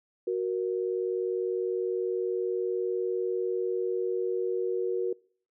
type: tone pair together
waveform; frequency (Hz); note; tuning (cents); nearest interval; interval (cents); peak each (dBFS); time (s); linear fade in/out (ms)
sine; 370 / 470.1; F#4 / A#4; 0 / +15; major third; 415; -28 / -30; 0.27-5.13; 5
effects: noise-tail reverb RT60 0.5 s tail -25 dB re dry